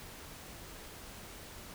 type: silence
effects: pink hiss -49 dBFS RMS until 1.74 s